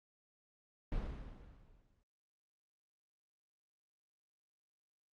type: noise with exponential decay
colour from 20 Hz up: brown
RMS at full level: -36 dBFS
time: 0.92-2.03 s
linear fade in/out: 2 ms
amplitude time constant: 240 ms
effects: low-pass 4000 Hz 12 dB/octave + Opus 32 kbps